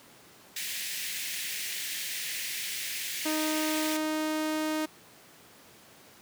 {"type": "high-pass noise", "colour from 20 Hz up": "pink", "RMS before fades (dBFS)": -35, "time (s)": [0.56, 3.97], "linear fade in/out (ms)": 5, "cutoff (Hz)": 1800, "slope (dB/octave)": 48}
{"type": "tone", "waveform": "sawtooth", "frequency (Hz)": 310.5, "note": "D#4", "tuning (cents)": -3, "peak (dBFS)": -24, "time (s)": [3.25, 4.86], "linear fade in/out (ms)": 10}
{"effects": ["pink hiss -54 dBFS RMS until 6.21 s", "high-pass 150 Hz 12 dB/octave"]}